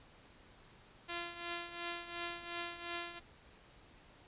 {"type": "tone with tremolo", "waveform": "5% pulse", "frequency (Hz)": 344.2, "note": "F4", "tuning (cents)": -25, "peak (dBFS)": -26, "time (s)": [1.08, 3.2], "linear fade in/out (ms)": 20, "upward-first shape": "triangle", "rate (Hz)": 2.8, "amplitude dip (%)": 75, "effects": ["pink hiss -61 dBFS RMS until 4.27 s", "resampled to 8000 Hz"]}